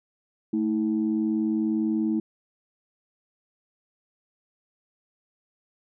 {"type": "tone pair together", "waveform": "sine", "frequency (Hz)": [220.7, 320.8], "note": ["A3", "E4"], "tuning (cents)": [5, -47], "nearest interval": "tritone", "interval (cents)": 648, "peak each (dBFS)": -24, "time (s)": [0.53, 2.2], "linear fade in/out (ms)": 5, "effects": ["tanh soft clip ceiling -15 dBFS"]}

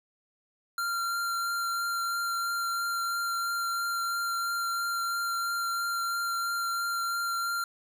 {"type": "tone with vibrato", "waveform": "square", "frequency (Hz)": 1381, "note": "F6", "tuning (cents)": -20, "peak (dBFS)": -29, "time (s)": [0.78, 7.64], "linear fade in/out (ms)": 2, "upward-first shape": "triangle", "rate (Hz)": 3, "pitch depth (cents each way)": 11, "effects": []}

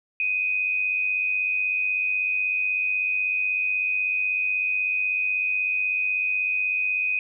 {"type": "tone with amplitude modulation", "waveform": "sine", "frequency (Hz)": 2500, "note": "D#7", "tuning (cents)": 8, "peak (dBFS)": -19, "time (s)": [0.2, 7.19], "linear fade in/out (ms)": 2, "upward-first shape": "sine", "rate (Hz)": 96.2, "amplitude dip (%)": 55, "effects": []}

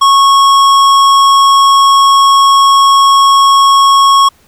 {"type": "tone with hard clipping", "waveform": "sine", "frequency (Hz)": 1100, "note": "C#6", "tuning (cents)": -14, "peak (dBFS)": -5, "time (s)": [0.01, 4.29], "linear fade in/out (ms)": 10, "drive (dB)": 13, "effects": ["pink hiss -48 dBFS RMS until 4.47 s"]}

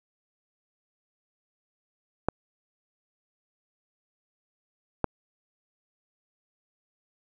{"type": "clicks", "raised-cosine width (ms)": 1, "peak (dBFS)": -9, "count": 2, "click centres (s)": [2.286, 5.043], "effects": []}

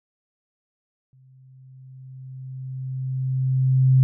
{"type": "tone with exponential growth", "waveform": "sine", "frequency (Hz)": 130.81, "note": "C3", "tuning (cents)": 0, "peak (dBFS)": -11, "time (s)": [1.13, 4.03], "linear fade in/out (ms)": 0, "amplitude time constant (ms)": 630, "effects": []}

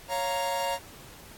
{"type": "chord", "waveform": "45% pulse", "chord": "Bb minor", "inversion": "first", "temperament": "equal", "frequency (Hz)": [554.4, 698.5, 932.3], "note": ["Db5", "F5", "Bb5"], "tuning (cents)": [0, 0, 0], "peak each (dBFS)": [-32, -34, -30], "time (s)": [0.08, 0.79], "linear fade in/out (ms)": 50, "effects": ["pink hiss -49 dBFS RMS until 1.37 s", "AAC 64 kbps"]}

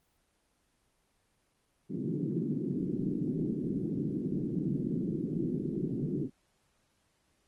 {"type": "band-pass noise", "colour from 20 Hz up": "pink", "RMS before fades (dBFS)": -33, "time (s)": [1.89, 6.3], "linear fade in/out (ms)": 50, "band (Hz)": [140, 370], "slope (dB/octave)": 48, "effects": ["pink hiss -73 dBFS RMS until 7.47 s", "Opus 24 kbps"]}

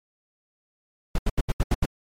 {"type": "noise bursts", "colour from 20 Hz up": "brown", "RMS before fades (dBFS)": -20, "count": 7, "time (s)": [1.15, 1.857], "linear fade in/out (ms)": 5, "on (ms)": 35, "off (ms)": 77, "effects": ["MP3 64 kbps"]}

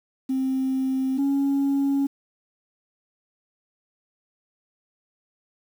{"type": "tone pair in turn", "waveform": "sine", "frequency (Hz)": [263.5, 277.4], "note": ["C4", "C#4"], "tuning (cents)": [12, 1], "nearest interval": "minor second", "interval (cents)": 89, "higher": "second", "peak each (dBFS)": [-20, -17], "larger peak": "second", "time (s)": [[0.29, 1.18], [1.18, 2.07]], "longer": "neither", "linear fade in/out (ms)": 10, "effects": ["tanh soft clip ceiling -18 dBFS", "8-bit"]}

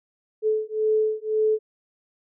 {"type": "beating tone pair", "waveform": "sine", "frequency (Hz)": [432.2, 434.1], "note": ["A4", "A4"], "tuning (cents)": [-31, -23], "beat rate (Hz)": 1.9, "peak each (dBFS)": -23, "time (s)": [0.42, 1.59], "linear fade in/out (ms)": 50, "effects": []}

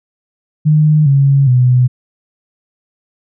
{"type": "tone with pitch steps", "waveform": "sine", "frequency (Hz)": [152.8, 138.51, 125.55], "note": ["D#3", "C#3", "B2"], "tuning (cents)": [-31, -1, 29], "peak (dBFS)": -6, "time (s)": [0.65, 1.88], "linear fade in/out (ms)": 20, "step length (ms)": 410, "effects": []}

